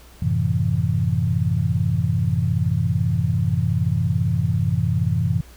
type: chord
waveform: sine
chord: F# half-diminished seventh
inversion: none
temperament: equal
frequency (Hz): 92.5 / 110 / 130.81 / 164.81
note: F#2 / A2 / C3 / E3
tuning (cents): 0 / 0 / 0 / 0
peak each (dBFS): -23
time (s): 0.22-5.41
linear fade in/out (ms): 5
effects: added 60 Hz sine -45 dBFS peak until 5.56 s + pink hiss -49 dBFS RMS until 5.56 s